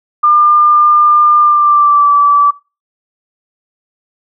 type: tone with pitch glide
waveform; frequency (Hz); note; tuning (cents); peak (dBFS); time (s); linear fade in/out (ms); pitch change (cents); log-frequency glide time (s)
sine; 1201 to 1156.1; D6 to D6; +38 to -28; -5; 0.23-2.51; 10; -66; 1.4-2.11
effects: noise-tail reverb RT60 0.3 s tail -21 dB re dry